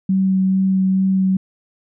sine tone with vibrato, 190 Hz, F#3, 46 cents sharp, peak -13 dBFS, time 0.09-1.37 s, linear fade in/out 5 ms, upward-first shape sine, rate 2.3 Hz, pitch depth 9 cents each way, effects none

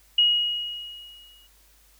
sine tone with exponential decay, 2892 Hz, F#7, 40 cents flat, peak -14 dBFS, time 0.18-1.47 s, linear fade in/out 5 ms, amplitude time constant 280 ms, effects added 50 Hz sine -59 dBFS peak until 1.99 s + white hiss -59 dBFS RMS until 1.99 s

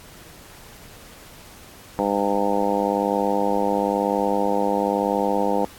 harmonic tone, 101 Hz, G#2, 48 cents flat, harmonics 2 / 3 / 4 / 5 / 6 / 7 / 8 / 9, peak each -27 / -27 / -29 / -24 / -30 / -29 / -27 / -27 dBFS, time 1.99-5.65 s, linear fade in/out 0 ms, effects pink hiss -45 dBFS RMS until 5.78 s + AAC 64 kbps

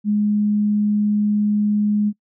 sine tone, 208.5 Hz, G#3, 7 cents sharp, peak -15 dBFS, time 0.04-2.13 s, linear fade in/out 50 ms, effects noise-tail reverb RT60 0.1 s tail -24 dB re dry

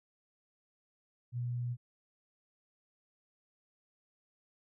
sine tone, 121.6 Hz, B2, 26 cents flat, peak -33 dBFS, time 1.32-1.77 s, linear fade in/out 50 ms, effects none

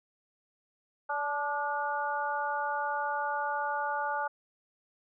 harmonic tone with a mistuned harmonic, 289.2 Hz, D4, 27 cents flat, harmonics 2 / 3 / 4 / 5, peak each -38 / -32 / -37 / -35 dBFS, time 1.09-4.28 s, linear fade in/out 10 ms, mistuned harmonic 4, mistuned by +37 cents, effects none

